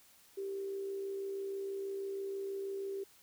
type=tone with amplitude modulation; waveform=sine; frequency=392 Hz; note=G4; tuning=in tune; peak=-35 dBFS; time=0.37-3.04 s; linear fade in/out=10 ms; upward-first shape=sine; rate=66.2 Hz; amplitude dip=35%; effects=white hiss -63 dBFS RMS until 3.22 s